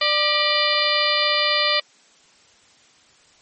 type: harmonic tone with a mistuned harmonic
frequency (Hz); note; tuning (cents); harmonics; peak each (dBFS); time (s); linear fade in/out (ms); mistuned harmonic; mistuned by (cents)
594; D5; +20; 1 / 2 / 3 / 4 / 5 / 6 / 7 / 8; -25 / -25 / -25 / -25 / -25 / -25 / -25 / -25; 0.01-1.8; 5; 3; +140
effects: white hiss -54 dBFS RMS until 3.41 s + MP3 32 kbps